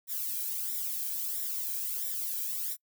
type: noise with flanger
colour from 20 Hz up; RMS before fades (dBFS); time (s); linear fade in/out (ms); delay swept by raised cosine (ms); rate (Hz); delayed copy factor
violet; -34; 0.07-2.77; 50; 0.54 to 1.27; 1.5; +0.7
effects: noise-tail reverb RT60 0.1 s tail -26 dB re dry